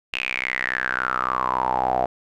sawtooth tone with band-pass filter sweep, 63.6 Hz, C2, 48 cents flat, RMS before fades -24 dBFS, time 0.13-2.06 s, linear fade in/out 5 ms, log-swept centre 2700 to 690 Hz, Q 8.6, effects none

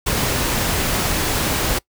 pink noise, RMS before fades -20 dBFS, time 0.06-1.79 s, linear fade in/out 10 ms, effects noise-tail reverb RT60 0.1 s tail -23 dB re dry

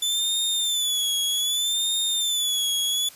sawtooth tone with vibrato, 3491 Hz, A7, 14 cents flat, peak -19 dBFS, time 0.02-3.09 s, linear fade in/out 5 ms, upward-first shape sine, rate 0.64 Hz, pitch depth 83 cents each way, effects white hiss -47 dBFS RMS until 3.15 s + resampled to 32000 Hz

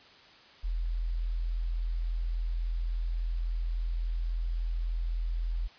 sine tone, 41.79 Hz, E1, 24 cents sharp, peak -28 dBFS, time 0.63-5.68 s, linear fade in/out 20 ms, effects white hiss -55 dBFS RMS until 5.78 s + resampled to 11025 Hz

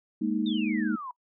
sine chord, Ab suspended second, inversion none, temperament just, 207.7 / 233.6 / 311.5 Hz, Ab3 / Bb3 / Eb4, 0 / +4 / +2 cents, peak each -29 dBFS, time 0.21-0.96 s, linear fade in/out 10 ms
sine exponential sweep, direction down, 3735 to 963 Hz, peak -35 dBFS, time 0.46-1.11 s, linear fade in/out 2 ms
effects noise-tail reverb RT60 0.1 s tail -23 dB re dry

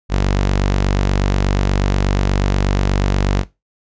sawtooth tone, 48.3 Hz, G1, 25 cents flat, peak -9 dBFS, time 0.09-3.45 s, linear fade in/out 50 ms, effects noise-tail reverb RT60 0.2 s tail -17 dB re dry + resampled to 16000 Hz

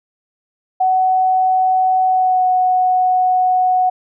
sine tone with pitch glide, 748 to 737.7 Hz, F#5 to F#5, +19 to -5 cents, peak -11 dBFS, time 0.8-3.9 s, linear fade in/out 10 ms, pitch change -24 cents, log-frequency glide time 2.06-2.46 s, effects none

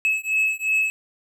triangle beating tone pair, 2585 / 2587.8 Hz, E7 / E7, -34 / -33 cents, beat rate 2.8 Hz, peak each -21 dBFS, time 0.05-0.9 s, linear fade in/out 0 ms, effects none

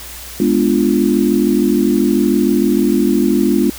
sine chord, G# diminished seventh, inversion none, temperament equal with one note detuned, 207.7 / 246.9 / 293.7 / 346.8 Hz, G#3 / B3 / D4 / F4, 0 / 0 / 0 / -12 cents, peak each -16 dBFS, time 0.4-3.7 s, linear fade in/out 2 ms, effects added 60 Hz sine -36 dBFS peak until 3.78 s + white hiss -32 dBFS RMS until 3.78 s

